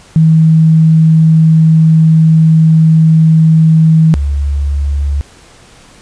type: tone pair in turn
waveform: sine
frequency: 160 / 70.96 Hz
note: D#3 / C#2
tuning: +49 / +41 cents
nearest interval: octave + major second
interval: 1408 cents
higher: first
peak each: -3 / -10 dBFS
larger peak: first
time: 0.16-4.14 / 4.14-5.21 s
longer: first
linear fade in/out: 0 ms
effects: pink hiss -40 dBFS RMS until 6.01 s + resampled to 22050 Hz